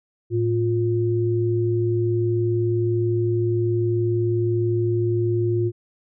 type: tone pair together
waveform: sine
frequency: 110.94 / 352.2 Hz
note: A2 / F4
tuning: +15 / +15 cents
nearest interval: octave + minor sixth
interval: 2000 cents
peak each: -21 dBFS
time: 0.3-5.72 s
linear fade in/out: 50 ms
effects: none